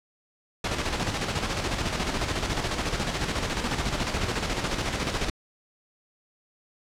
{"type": "noise with tremolo", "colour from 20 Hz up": "pink", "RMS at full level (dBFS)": -26, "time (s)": [0.64, 5.3], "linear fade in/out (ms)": 5, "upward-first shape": "square", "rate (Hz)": 14, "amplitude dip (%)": 45, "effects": ["low-pass 6000 Hz 12 dB/octave"]}